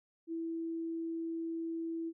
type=tone; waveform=sine; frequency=329.6 Hz; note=E4; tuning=in tune; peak=-35 dBFS; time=0.27-2.13 s; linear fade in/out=50 ms; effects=none